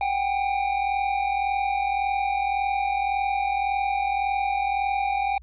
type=tone pair together; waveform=square; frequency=757.2 / 799 Hz; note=F#5 / G5; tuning=+40 / +33 cents; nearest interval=minor second; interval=93 cents; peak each=-29 / -24 dBFS; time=0.01-5.38 s; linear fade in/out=2 ms; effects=added 60 Hz sine -44 dBFS peak until 5.42 s + resampled to 8000 Hz